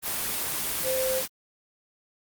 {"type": "tone in noise", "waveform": "sine", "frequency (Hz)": 520, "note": "C5", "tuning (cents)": -11, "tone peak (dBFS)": -25, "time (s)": [0.83, 1.23], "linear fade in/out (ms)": 50, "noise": "white", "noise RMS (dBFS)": -29, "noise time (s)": [0.02, 1.28], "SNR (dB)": 1, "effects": ["Opus 24 kbps"]}